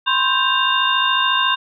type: tone cluster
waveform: sine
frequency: 1018 / 1072 / 1577 / 2798 / 3642 Hz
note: C6 / C6 / G6 / F7 / A#7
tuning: -48 / +42 / +10 / +3 / -41 cents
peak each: -21 dBFS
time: 0.06-1.56 s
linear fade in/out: 20 ms
effects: none